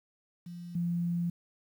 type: tone pair in turn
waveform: sine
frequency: 173.7 / 172.5 Hz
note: F3 / F3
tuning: -9 / -21 cents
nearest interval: unison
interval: 12 cents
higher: first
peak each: -40 / -28 dBFS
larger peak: second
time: 0.46-0.75 / 0.75-1.3 s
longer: second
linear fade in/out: 5 ms
effects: 10-bit